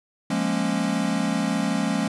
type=chord; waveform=square; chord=Bb minor seventh; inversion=second; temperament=equal with one note detuned; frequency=174.61 / 207.7 / 233.1 / 272.9 Hz; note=F3 / Ab3 / Bb3 / Db4; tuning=0 / 0 / 0 / -27 cents; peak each=-29 / -27 / -29 / -28 dBFS; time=0.3-2.08 s; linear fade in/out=5 ms; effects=resampled to 24000 Hz